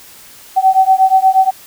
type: beating tone pair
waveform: sine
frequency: 758 / 766.4 Hz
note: F#5 / G5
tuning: +42 / -39 cents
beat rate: 8.4 Hz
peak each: -10 dBFS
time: 0.56-1.51 s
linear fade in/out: 20 ms
effects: white hiss -39 dBFS RMS until 1.66 s